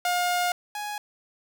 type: tone pair in turn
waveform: sawtooth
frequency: 712 / 832.8 Hz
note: F5 / G#5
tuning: +33 / +5 cents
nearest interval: minor third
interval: 272 cents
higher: second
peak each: -19 / -27 dBFS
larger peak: first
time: 0.05-0.52 / 0.75-0.98 s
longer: first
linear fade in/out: 2 ms
effects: none